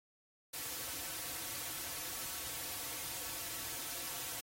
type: noise with comb filter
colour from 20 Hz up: white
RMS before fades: -42 dBFS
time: 0.53-4.41 s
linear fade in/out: 10 ms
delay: 4.9 ms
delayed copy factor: -0.95
effects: AAC 48 kbps